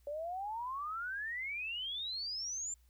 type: exponential sweep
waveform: sine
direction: up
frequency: 565 to 7380 Hz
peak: -37 dBFS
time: 0.07-2.74 s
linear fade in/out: 2 ms
effects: added 60 Hz sine -63 dBFS peak until 2.89 s + white hiss -75 dBFS RMS until 2.89 s

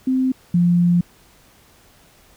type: tone pair in turn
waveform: sine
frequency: 259.7 / 174.43 Hz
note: C4 / F3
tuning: -13 / -2 cents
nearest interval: perfect fifth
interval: 689 cents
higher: first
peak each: -15 / -12 dBFS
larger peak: second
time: 0.07-0.32 / 0.54-1.01 s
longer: second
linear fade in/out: 5 ms
effects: pink hiss -52 dBFS RMS until 2.36 s

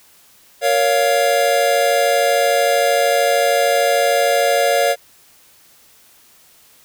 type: chord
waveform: square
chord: Bb minor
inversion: none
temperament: just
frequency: 466.2 / 559.4 / 699.2 Hz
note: Bb4 / Db5 / F5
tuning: 0 / +16 / +2 cents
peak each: -21 / -17 / -18 dBFS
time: 0.61-4.96 s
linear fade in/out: 50 ms
effects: white hiss -50 dBFS RMS until 6.84 s

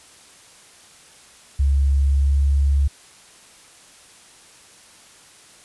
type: tone with pitch glide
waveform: sine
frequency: 69.3 to 69.9 Hz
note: C#2 to C#2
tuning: 0 to +15 cents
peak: -14 dBFS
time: 1.59-2.88 s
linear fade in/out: 10 ms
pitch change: +15 cents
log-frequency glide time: 2.21-2.32 s
effects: white hiss -48 dBFS RMS until 5.64 s + resampled to 24000 Hz

